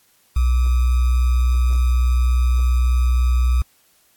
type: tone with sample-and-hold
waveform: sine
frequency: 61.74 Hz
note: B1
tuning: in tune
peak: -13 dBFS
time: 0.36-3.62 s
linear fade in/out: 5 ms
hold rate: 1225 Hz
effects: white hiss -58 dBFS RMS until 4.16 s + AAC 64 kbps